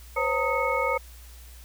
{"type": "tone cluster", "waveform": "sine", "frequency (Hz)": [504, 546, 916, 1254, 2196], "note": ["B4", "C#5", "A#5", "D#6", "C#7"], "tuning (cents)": [35, -26, -31, 13, -17], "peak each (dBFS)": -29, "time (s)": [0.16, 0.98], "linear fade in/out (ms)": 10, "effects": ["added 60 Hz sine -44 dBFS peak until 1.64 s", "white hiss -52 dBFS RMS until 1.64 s"]}